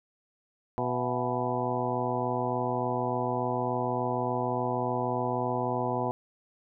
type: harmonic tone with a mistuned harmonic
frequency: 123.47 Hz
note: B2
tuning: in tune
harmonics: 1 / 2 / 3 / 4 / 5 / 6 / 7 / 8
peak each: -35 / -35 / -35 / -35 / -35 / -35 / -35 / -35 dBFS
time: 0.78-6.11 s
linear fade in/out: 0 ms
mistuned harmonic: 5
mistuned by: +100 cents
effects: none